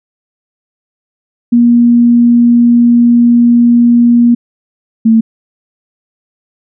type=tone pair in turn; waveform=sine; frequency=238 / 224.6 Hz; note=A#3 / A3; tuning=+36 / +36 cents; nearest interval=minor second; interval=100 cents; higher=first; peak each=-3 dBFS; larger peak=neither; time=1.52-4.35 / 5.05-5.21 s; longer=first; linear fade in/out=10 ms; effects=none